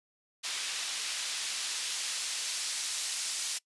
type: noise with band-pass filter sweep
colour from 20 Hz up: white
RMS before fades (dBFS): -35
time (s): 0.43-3.59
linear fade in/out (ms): 20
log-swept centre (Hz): 3400 to 5600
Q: 0.77
effects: noise-tail reverb RT60 0.1 s tail -23 dB re dry + resampled to 24000 Hz